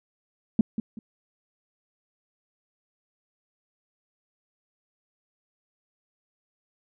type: tone with echo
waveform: sine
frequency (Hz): 220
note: A3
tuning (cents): 0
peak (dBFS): -13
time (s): 0.59-0.61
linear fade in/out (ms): 2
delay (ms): 190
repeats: 2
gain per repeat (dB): -11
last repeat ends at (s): 0.99
effects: tanh soft clip ceiling -9 dBFS